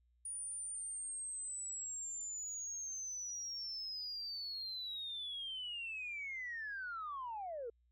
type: linear sweep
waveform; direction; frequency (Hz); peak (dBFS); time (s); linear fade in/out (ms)
sine; down; 9590 to 441.4; -40; 0.25-7.7; 5
effects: tanh soft clip ceiling -36 dBFS + added 60 Hz sine -70 dBFS peak until 7.91 s

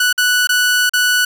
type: tone with dropouts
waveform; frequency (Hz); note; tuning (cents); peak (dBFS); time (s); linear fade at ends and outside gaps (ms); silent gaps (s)
sawtooth; 1480; F#6; 0; -8; 0-1.25; 5; 0.128-0.178 / 0.472-0.491 / 0.895-0.935
effects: none

